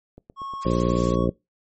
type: click train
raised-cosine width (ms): 2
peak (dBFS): -29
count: 6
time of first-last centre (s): 0.18-0.775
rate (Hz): 8.41
type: tone with pitch glide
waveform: triangle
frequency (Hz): 1095 to 1110.9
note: C#6 to C#6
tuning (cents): -22 to +3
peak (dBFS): -29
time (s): 0.36-1.28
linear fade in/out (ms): 50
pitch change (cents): +25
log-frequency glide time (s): 0.79-1.05
type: noise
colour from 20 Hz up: blue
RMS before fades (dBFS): -34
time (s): 0.61-1.16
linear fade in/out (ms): 20
type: harmonic tone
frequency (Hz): 59.3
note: A#1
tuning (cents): +30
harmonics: 1 / 2 / 3 / 4 / 5 / 6 / 7 / 8 / 9 / 10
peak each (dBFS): -28 / -28 / -24 / -28 / -28 / -28 / -29 / -34 / -27 / -38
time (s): 0.65-1.3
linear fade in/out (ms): 5
effects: noise-tail reverb RT60 0.2 s tail -22 dB re dry + MP3 32 kbps